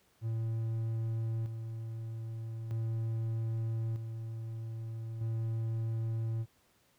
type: tone with tremolo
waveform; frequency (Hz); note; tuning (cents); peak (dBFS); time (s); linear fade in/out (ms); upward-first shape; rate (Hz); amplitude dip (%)
triangle; 112.9; A2; +45; -29; 0.21-6.46; 50; square; 0.4; 50
effects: pink hiss -69 dBFS RMS until 6.98 s + high-pass 60 Hz 12 dB/octave